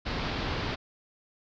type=low-pass noise; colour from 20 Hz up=pink; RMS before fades=-32 dBFS; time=0.05-0.76 s; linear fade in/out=20 ms; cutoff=4900 Hz; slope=48 dB/octave; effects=none